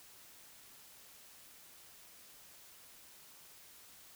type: silence
effects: white hiss -58 dBFS RMS until 4.15 s